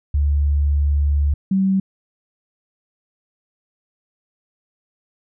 sine tone pair in turn, 72.2 / 192.03 Hz, D2 / G3, -29 / -35 cents, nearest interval octave + perfect fourth, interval 1694 cents, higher second, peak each -14 dBFS, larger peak neither, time 0.14-1.34 / 1.51-1.8 s, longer first, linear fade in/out 5 ms, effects none

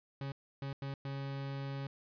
40% pulse tone bursts at uneven times, 137.8 Hz, C#3, 10 cents flat, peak -37 dBFS, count 4, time 0.21-0.32 / 0.62-0.73 / 0.82-0.94 / 1.05-1.87 s, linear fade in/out 2 ms, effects resampled to 11025 Hz

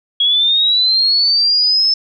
sine linear sweep, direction up, 3304 to 5274 Hz, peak -10 dBFS, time 0.2-1.94 s, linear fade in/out 5 ms, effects none

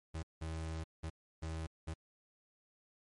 35% pulse tone bursts at uneven times, 80.4 Hz, E2, 43 cents flat, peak -37 dBFS, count 5, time 0.14-0.23 / 0.41-0.84 / 1.03-1.1 / 1.42-1.67 / 1.87-1.94 s, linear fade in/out 10 ms, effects MP3 48 kbps

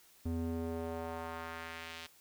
square tone with band-pass filter sweep, 82.41 Hz, E2, in tune, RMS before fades -40 dBFS, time 0.25-2.07 s, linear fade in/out 10 ms, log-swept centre 190 to 3500 Hz, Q 1.2, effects white hiss -63 dBFS RMS until 2.2 s

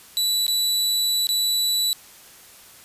sawtooth tone with dropouts, 3951 Hz, B7, in tune, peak -16 dBFS, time 0.17-1.93 s, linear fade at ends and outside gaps 0 ms, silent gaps 0.466-0.48 / 1.269-1.29 s, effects white hiss -47 dBFS RMS until 2.84 s + resampled to 32000 Hz

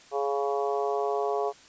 harmonic tone, 140 Hz, C#3, 18 cents sharp, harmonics 3 / 4 / 5 / 6 / 7 / 8, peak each -28 / -35 / -30 / -37 / -38 / -37 dBFS, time 0.11-1.53 s, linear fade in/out 50 ms, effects white hiss -53 dBFS RMS until 1.68 s + resampled to 16000 Hz

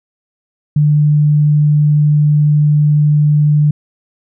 sine tone, 149 Hz, D3, 25 cents sharp, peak -7 dBFS, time 0.76-3.71 s, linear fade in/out 5 ms, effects none

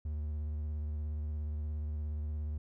triangle tone with vibrato, 75.4 Hz, D2, 46 cents sharp, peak -32 dBFS, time 0.05-2.58 s, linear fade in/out 5 ms, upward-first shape sine, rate 17 Hz, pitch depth 39 cents each way, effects none

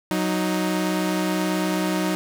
sawtooth tone pair together, 185 / 311.4 Hz, F#3 / D#4, 0 / +2 cents, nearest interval major sixth, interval 902 cents, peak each -20 dBFS, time 0.11-2.15 s, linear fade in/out 0 ms, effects none

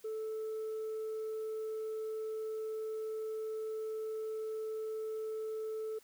sine tone, 437.6 Hz, A4, 9 cents flat, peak -34 dBFS, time 0.04-5.99 s, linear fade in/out 10 ms, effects tanh soft clip ceiling -35 dBFS + white hiss -64 dBFS RMS until 6.03 s

